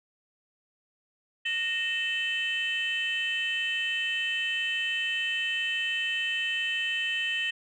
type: tone cluster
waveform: sine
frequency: 1855 / 2628 / 3053 Hz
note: A#6 / E7 / G7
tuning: -9 / -6 / -46 cents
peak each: -30 dBFS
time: 1.45-7.51 s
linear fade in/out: 10 ms
effects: tanh soft clip ceiling -21 dBFS